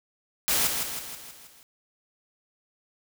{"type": "noise with echo", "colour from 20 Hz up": "white", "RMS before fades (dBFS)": -24, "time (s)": [0.48, 0.67], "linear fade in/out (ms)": 0, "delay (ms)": 160, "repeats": 6, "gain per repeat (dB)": -5, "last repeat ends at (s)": 1.63, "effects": []}